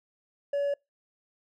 sine tone with hard clipping, 568 Hz, C#5, 42 cents sharp, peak -26 dBFS, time 0.53-0.74 s, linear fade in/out 5 ms, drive 2 dB, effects noise-tail reverb RT60 0.2 s tail -25 dB re dry

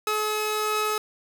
sawtooth tone pair together, 427.1 / 1279.9 Hz, G#4 / D#6, +48 / +49 cents, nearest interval octave + perfect fifth, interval 1901 cents, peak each -23 dBFS, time 0.07-0.98 s, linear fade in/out 2 ms, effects none

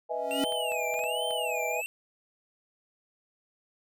sine chord, E major seventh, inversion second, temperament equal, 493.9 / 622.3 / 659.3 / 830.6 Hz, B4 / D#5 / E5 / G#5, 0 / 0 / 0 / 0 cents, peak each -35 dBFS, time 0.09-1.82 s, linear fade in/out 20 ms
square tone with exponential growth, 277.2 Hz, C#4, in tune, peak -25 dBFS, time 0.11-0.44 s, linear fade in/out 1 ms, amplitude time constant 71 ms
square tone with vibrato, 2700 Hz, E7, 41 cents sharp, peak -33 dBFS, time 0.31-1.86 s, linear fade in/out 0 ms, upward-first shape sine, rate 1.3 Hz, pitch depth 240 cents each way
clicks, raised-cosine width 0.3 ms, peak -29 dBFS, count 7, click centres 0.445 / 0.523 / 0.72 / 0.941 / 0.992 / 1.039 / 1.308 s
effects none

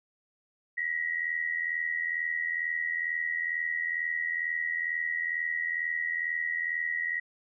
sine tone pair together, 1900 / 1982.2 Hz, A#6 / B6, +33 / +6 cents, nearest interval minor second, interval 73 cents, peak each -30 / -33 dBFS, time 0.77-7.2 s, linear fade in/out 10 ms, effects none

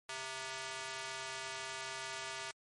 square tone with high-pass filter, 132.1 Hz, C3, 17 cents sharp, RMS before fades -43 dBFS, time 0.09-2.51 s, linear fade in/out 2 ms, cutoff 1100 Hz, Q 0.61, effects low-pass 10000 Hz 12 dB/octave + MP3 48 kbps

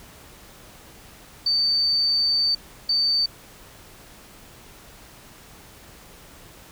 sine tone bursts at uneven times, 4575 Hz, D8, 46 cents flat, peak -18 dBFS, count 2, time 1.46-2.55 / 2.89-3.26 s, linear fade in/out 5 ms, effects pink hiss -47 dBFS RMS until 6.71 s

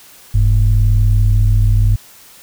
sine tone pair together, 43.13 / 103.83 Hz, F1 / G#2, -21 / 0 cents, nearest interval octave + minor third, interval 1521 cents, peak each -10 dBFS, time 0.34-1.96 s, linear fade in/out 10 ms, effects tanh soft clip ceiling -3 dBFS + white hiss -42 dBFS RMS until 2.42 s

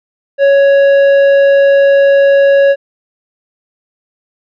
sine tone with tanh clipping, 556 Hz, C#5, 5 cents sharp, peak -6 dBFS, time 0.38-2.76 s, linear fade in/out 50 ms, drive 9 dB, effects none

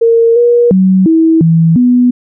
sine tone with pitch steps, 460.4 / 477.8 / 188.3 / 324 / 163.9 / 246.8 Hz, A#4 / A#4 / F#3 / E4 / E3 / B3, -22 / +43 / +31 / -30 / -10 / -1 cents, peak -4 dBFS, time 0.01-2.11 s, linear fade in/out 10 ms, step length 350 ms, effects none

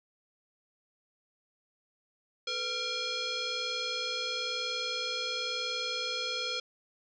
sine tone with frequency modulation, 440 Hz, A4, in tune, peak -31 dBFS, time 2.47-6.6 s, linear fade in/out 5 ms, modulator 941 Hz, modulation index 5, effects none

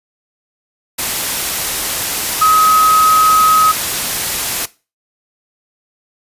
sine tone in noise, 1269 Hz, D#6, 34 cents sharp, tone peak -7 dBFS, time 2.41-3.72 s, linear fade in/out 10 ms, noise white, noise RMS -18 dBFS, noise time 0.98-4.66 s, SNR +8 dB, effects noise-tail reverb RT60 0.3 s tail -19 dB re dry + resampled to 32000 Hz

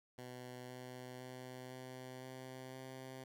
10% pulse tone with pitch steps, 125.2 / 126.29 / 127.39 / 128.5 / 129.62 / 130.74 Hz, B2 / B2 / C3 / C3 / C3 / C3, +24 / +39 / -46 / -31 / -16 / -1 cents, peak -40 dBFS, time 0.18-3.24 s, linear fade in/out 5 ms, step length 510 ms, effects none

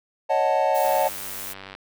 triangle chord, D# half-diminished seventh, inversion third, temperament equal, 554.4 / 622.3 / 740 / 880 Hz, C#5 / D#5 / F#5 / A5, 0 / 0 / 0 / 0 cents, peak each -22 dBFS, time 0.29-1.09 s, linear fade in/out 20 ms
blue noise, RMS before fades -34 dBFS, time 0.74-1.54 s, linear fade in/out 20 ms
click train, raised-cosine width 0.3 ms, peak -22 dBFS, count 88, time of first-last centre 0.85-1.751 s, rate 96.6 Hz
effects none

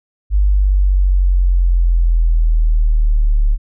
sine exponential sweep, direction down, 50.4 to 36.05 Hz, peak -9 dBFS, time 0.3-3.58 s, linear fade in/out 50 ms, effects none

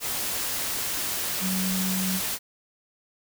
sine tone in noise, 187.7 Hz, F#3, 25 cents sharp, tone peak -26 dBFS, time 1.4-2.21 s, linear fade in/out 50 ms, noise white, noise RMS -29 dBFS, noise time 0-2.39 s, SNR 0 dB, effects none

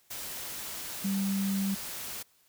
sine tone in noise, 196 Hz, G3, in tune, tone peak -27 dBFS, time 1.04-1.75 s, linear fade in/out 10 ms, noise white, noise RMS -39 dBFS, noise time 0.1-2.23 s, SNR +9 dB, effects white hiss -66 dBFS RMS until 2.48 s

